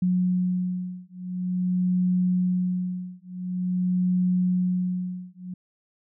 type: beating tone pair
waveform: sine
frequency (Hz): 181.3 / 181.77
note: F#3 / F#3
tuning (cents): -35 / -30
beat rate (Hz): 0.47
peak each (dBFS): -25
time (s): 0.02-5.54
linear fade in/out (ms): 5
effects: none

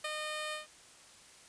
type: tone with ADSR envelope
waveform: 10% pulse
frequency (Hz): 611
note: D#5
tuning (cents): -32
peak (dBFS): -25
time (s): 0.04-0.67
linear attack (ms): 7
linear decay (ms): 26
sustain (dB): -3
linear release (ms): 140
effects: white hiss -57 dBFS RMS until 1.48 s + resampled to 22050 Hz

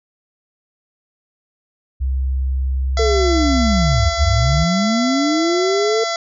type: tone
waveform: sine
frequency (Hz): 65.8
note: C2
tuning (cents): +10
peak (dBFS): -16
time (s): 2-4.65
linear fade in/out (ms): 20
type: harmonic tone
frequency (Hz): 675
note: E5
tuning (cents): +41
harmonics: 1 / 2 / 3 / 5 / 6 / 7 / 8 / 9 / 10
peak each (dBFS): -22 / -26 / -27 / -31 / -33 / -29 / -32 / -35 / -34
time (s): 2.97-6.16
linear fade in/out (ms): 2
type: linear two-way sweep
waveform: sine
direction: down then up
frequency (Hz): 453.6 to 61.8 to 453.6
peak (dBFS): -15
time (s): 2.99-6.04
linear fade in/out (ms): 5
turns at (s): 4.14
effects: none

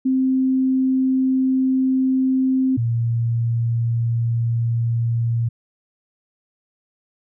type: tone pair in turn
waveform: sine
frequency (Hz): 261.6 / 116.53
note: C4 / A#2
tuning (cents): 0 / 0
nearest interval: octave + major second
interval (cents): 1400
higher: first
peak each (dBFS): -15 / -17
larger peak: first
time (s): 0.05-2.77 / 2.77-5.49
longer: neither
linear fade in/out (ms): 10
effects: none

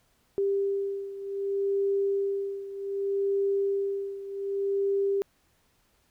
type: beating tone pair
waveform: sine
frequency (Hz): 395.8 / 396.45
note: G4 / G4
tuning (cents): +17 / +20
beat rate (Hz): 0.65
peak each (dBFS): -27 / -31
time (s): 0.38-5.22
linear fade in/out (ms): 0
effects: pink hiss -68 dBFS RMS until 6.1 s

